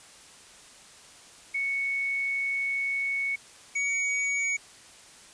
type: tone pair in turn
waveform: sine / square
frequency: 2217 / 2249 Hz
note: C#7 / C#7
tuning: 0 / +24 cents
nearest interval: unison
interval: 24 cents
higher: second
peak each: -26 dBFS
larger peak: neither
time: 1.54-3.36 / 3.75-4.57 s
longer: first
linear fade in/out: 10 ms
effects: white hiss -51 dBFS RMS until 5.33 s + resampled to 22050 Hz